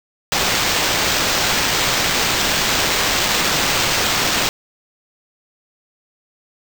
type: noise with sample-and-hold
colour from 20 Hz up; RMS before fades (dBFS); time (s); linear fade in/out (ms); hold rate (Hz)
violet; -18; 0.32-4.49; 0; 11025
effects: none